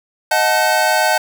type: tone cluster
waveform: square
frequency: 626 / 733 / 874 / 1523 Hz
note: D#5 / F#5 / A5 / F#6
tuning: +10 / -16 / -12 / +50 cents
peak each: -19 dBFS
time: 0.31-1.18 s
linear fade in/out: 5 ms
effects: none